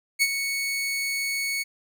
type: tone with ADSR envelope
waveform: sawtooth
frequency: 2217 Hz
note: C#7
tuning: in tune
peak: -13 dBFS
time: 0.19-1.64 s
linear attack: 32 ms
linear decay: 46 ms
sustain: -9 dB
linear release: 23 ms
effects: none